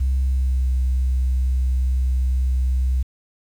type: tone with pitch glide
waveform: sine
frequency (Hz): 65.9 to 64.13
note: C2 to C2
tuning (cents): +13 to -34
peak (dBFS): -15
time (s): 0-3.03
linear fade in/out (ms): 10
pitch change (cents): -47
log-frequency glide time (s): 0.21-0.67
effects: tanh soft clip ceiling -14 dBFS + 8-bit